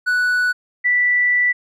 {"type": "tone pair in turn", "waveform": ["triangle", "sine"], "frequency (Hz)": [1480, 1968.7], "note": ["F#6", "B6"], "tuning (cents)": [0, -6], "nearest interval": "perfect fourth", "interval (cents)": 494, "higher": "second", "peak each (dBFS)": -13, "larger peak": "neither", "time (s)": [[0.06, 0.53], [0.84, 1.53]], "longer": "second", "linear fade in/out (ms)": 20, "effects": []}